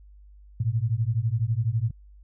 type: beating tone pair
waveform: sine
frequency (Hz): 107.7 / 119.7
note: A2 / A#2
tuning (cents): -37 / +46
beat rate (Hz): 12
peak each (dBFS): -25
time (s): 0.6-1.91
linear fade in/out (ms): 5
effects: added 50 Hz sine -47 dBFS peak until 2.23 s